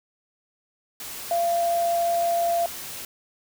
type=tone in noise; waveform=sine; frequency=685 Hz; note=F5; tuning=34 cents flat; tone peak=-20 dBFS; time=1.31-2.66 s; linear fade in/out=2 ms; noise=white; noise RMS=-36 dBFS; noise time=1-3.05 s; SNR=+13 dB; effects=none